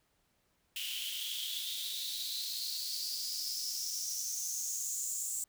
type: noise with high-pass filter sweep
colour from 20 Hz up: white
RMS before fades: -38 dBFS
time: 0.76-5.44 s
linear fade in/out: 2 ms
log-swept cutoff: 2900 to 7600 Hz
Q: 7.6
effects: pink hiss -75 dBFS RMS until 5.48 s